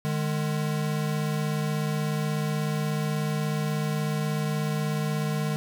square tone pair together, 151.23 / 207.7 Hz, D#3 / G#3, -49 / 0 cents, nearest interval perfect fourth, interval 549 cents, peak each -27 / -32 dBFS, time 0.05-5.56 s, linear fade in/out 0 ms, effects none

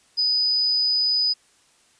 sine tone, 4981 Hz, D#8, 1 cent sharp, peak -18 dBFS, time 0.17-1.34 s, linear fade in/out 20 ms, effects white hiss -59 dBFS RMS until 1.99 s + resampled to 22050 Hz

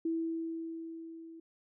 sine tone with level ramp, 328 Hz, E4, 9 cents flat, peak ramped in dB -29 to -47 dBFS, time 0.05-1.4 s, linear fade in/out 5 ms, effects none

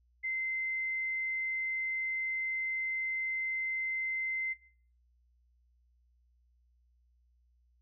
sine tone, 2072 Hz, C7, 17 cents flat, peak -32 dBFS, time 0.23-4.54 s, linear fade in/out 20 ms, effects noise-tail reverb RT60 0.5 s tail -19 dB re dry + added 60 Hz sine -66 dBFS peak until 7.81 s

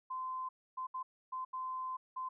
sine tone bursts at uneven times, 1032 Hz, C6, 24 cents flat, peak -37 dBFS, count 6, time 0.1-0.49 / 0.77-0.87 / 0.94-1.03 / 1.32-1.45 / 1.53-1.97 / 2.16-2.29 s, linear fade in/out 10 ms, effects none

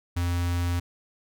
square tone with notch filter, 87.31 Hz, F2, in tune, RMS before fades -26 dBFS, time 0.16-0.8 s, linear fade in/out 10 ms, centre 510 Hz, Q 1.2, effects none

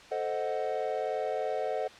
triangle chord, A diminished seventh, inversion none, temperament equal, 440 / 523.3 / 622.3 / 740 Hz, A4 / C5 / Eb5 / Gb5, 0 / 0 / 0 / 0 cents, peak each -33 dBFS, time 0.11-1.88 s, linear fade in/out 10 ms, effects white hiss -50 dBFS RMS until 1.99 s + low-pass 4000 Hz 12 dB/octave

